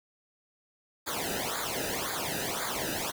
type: noise with flanger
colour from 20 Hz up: pink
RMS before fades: -33 dBFS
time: 1.06-3.12 s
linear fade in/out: 20 ms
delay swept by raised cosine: 0.35 to 0.93 ms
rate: 1.9 Hz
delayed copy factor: -0.95
effects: none